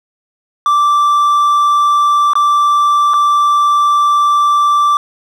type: tone with dropouts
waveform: triangle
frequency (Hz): 1171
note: D6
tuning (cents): -5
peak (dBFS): -6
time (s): 0.66-4.97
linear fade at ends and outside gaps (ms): 1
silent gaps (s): 2.334-2.354 / 3.136-3.14
effects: none